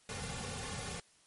pink noise with comb filter, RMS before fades -41 dBFS, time 0.09-1 s, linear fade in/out 2 ms, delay 3.1 ms, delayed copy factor -1, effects white hiss -66 dBFS RMS until 1.26 s + MP3 48 kbps

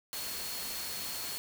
sine tone in noise, 4330 Hz, C#8, 41 cents flat, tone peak -43 dBFS, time 0.13-1.38 s, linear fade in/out 0 ms, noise white, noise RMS -39 dBFS, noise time 0.13-1.38 s, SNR -7 dB, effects none

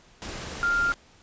sine tone in noise, 1396.9 Hz, F6, in tune, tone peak -21 dBFS, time 0.63-0.92 s, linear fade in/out 0 ms, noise pink, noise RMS -36 dBFS, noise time 0.22-0.94 s, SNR +12 dB, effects pink hiss -56 dBFS RMS until 1.22 s + resampled to 16000 Hz

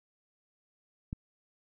click, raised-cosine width 5 ms, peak -23 dBFS, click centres 1.129 s, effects none

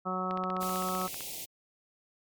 harmonic tone, 185 Hz, F#3, in tune, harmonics 1 / 2 / 3 / 4 / 5 / 6 / 7, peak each -36 / -40 / -40 / -38 / -44 / -39 / -34 dBFS, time 0.05-1.08 s, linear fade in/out 20 ms
click train, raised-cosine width 0.3 ms, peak -25 dBFS, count 15, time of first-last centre 0.31-1.207 s, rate 15.6 Hz
white band-stop noise, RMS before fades -40 dBFS, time 0.6-1.46 s, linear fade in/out 20 ms, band 850 to 2200 Hz, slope 48 dB/octave
effects MP3 96 kbps

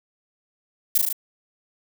violet noise with echo, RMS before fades -17 dBFS, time 0.95-0.98 s, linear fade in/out 5 ms, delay 37 ms, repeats 4, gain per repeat -2 dB, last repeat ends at 1.128 s, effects none

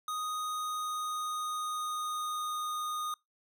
square tone with pitch glide, 1244.5 to 1231.6 Hz, D#6 to D#6, 0 to -18 cents, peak -34 dBFS, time 0.08-3.14 s, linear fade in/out 2 ms, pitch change -18 cents, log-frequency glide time 0.4-2.72 s, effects noise-tail reverb RT60 0.2 s tail -25 dB re dry

